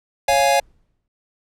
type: chord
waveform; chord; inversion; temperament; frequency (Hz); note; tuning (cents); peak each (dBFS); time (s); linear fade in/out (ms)
square; Db major; none; equal; 554.4 / 698.5 / 830.6; Db5 / F5 / Ab5; 0 / 0 / 0; -19; 0.28-0.6; 5
type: noise with exponential decay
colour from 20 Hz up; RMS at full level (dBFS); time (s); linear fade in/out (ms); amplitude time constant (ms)
brown; -35; 0.29-1.08; 2; 170
effects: low-pass 12000 Hz 12 dB/octave